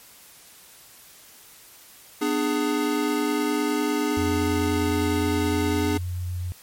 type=chord; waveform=square; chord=G# diminished; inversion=first; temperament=just; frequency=249.2 / 299 / 415.3 Hz; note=B3 / D4 / G#4; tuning=+16 / +31 / 0 cents; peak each=-29 / -25 / -28 dBFS; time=2.21-5.98 s; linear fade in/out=10 ms
type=tone with pitch glide; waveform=sine; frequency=87.31 to 89.2 Hz; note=F2 to F2; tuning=0 to +37 cents; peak=-26 dBFS; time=4.17-6.52 s; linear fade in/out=0 ms; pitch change=+37 cents; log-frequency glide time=5.84-5.9 s
effects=white hiss -49 dBFS RMS until 6.62 s + MP3 64 kbps